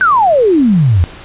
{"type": "exponential sweep", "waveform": "sine", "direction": "down", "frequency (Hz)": [1568, 79.6], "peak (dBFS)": -6, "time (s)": [0.01, 1.04], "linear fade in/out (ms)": 0, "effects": ["pink hiss -33 dBFS RMS until 1.24 s", "resampled to 8000 Hz"]}